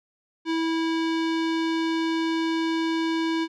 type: tone with low-pass filter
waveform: square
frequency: 326.4 Hz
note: E4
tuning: 17 cents flat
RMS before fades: -25 dBFS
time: 0.45-3.48 s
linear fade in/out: 50 ms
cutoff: 4000 Hz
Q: 1.3
effects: none